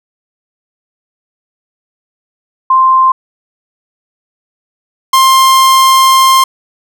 sine / 45% pulse tone pair in turn, 1046.5 / 1055.6 Hz, C6 / C6, 0 / +15 cents, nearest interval unison, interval 15 cents, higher second, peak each -4 dBFS, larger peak neither, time 2.7-3.12 / 5.13-6.44 s, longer second, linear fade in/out 5 ms, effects none

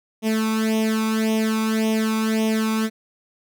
sawtooth tone with flanger, 220 Hz, A3, in tune, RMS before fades -21 dBFS, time 0.22-2.9 s, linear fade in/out 50 ms, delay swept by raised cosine 0.33 to 0.84 ms, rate 1.8 Hz, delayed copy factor +0.85, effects none

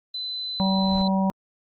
sine tone, 4024 Hz, B7, 32 cents sharp, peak -28 dBFS, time 0.14-1.08 s, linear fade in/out 5 ms
brown noise with exponential growth, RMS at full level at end -32 dBFS, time 0.37-1.02 s, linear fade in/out 1 ms, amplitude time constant 140 ms
harmonic tone, 191.8 Hz, G3, 37 cents flat, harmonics 1 / 3 / 4 / 5, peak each -20 / -30 / -31 / -29 dBFS, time 0.6-1.3 s, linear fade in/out 0 ms
effects Opus 24 kbps

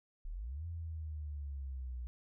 sine linear two-way sweep, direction up then down, 30.87 to 85.2 to 60 Hz, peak -39 dBFS, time 0.25-2.07 s, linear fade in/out 0 ms, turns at 0.66 s, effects none

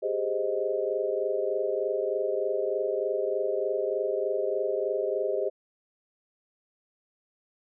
sine chord, Ab major seventh, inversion third, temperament equal, 392 / 415.3 / 523.3 / 622.3 Hz, G4 / Ab4 / C5 / Eb5, 0 / 0 / 0 / 0 cents, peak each -31 dBFS, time 0.02-5.5 s, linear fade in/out 20 ms, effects none

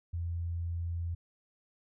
sine tone, 85.1 Hz, F2, 44 cents flat, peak -32 dBFS, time 0.13-1.15 s, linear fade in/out 10 ms, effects none

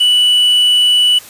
triangle tone with quantisation, 2960 Hz, F#7, in tune, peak -6 dBFS, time 0-1.19 s, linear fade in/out 10 ms, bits 6, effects white hiss -36 dBFS RMS until 1.29 s + resampled to 32000 Hz

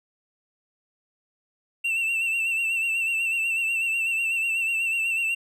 triangle tone with vibrato, 2699 Hz, E7, 40 cents sharp, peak -21 dBFS, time 1.84-5.35 s, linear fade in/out 10 ms, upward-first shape sine, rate 8.1 Hz, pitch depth 46 cents each way, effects none

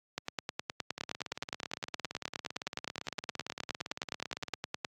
two click trains, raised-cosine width 0.2 ms, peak -16 / -21 dBFS, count 46 / 64, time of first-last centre 0.18-4.848 / 0.98-4.539 s, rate 9.64 / 17.7 Hz, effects high-pass 100 Hz 12 dB/octave + AAC 48 kbps

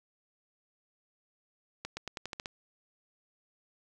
accelerating click train, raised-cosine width 0.2 ms, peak -20 dBFS, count 8, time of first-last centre 1.85-2.458 s, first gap 120 ms, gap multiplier 0.89, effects none

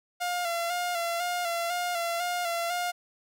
sawtooth tone with vibrato, 695 Hz, F5, 9 cents flat, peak -24 dBFS, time 0.2-2.92 s, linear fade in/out 20 ms, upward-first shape square, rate 2 Hz, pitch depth 36 cents each way, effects none

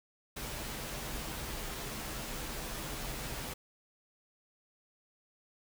pink noise with comb filter, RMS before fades -40 dBFS, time 0.36-3.54 s, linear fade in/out 10 ms, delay 11 ms, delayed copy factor -0.5, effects none

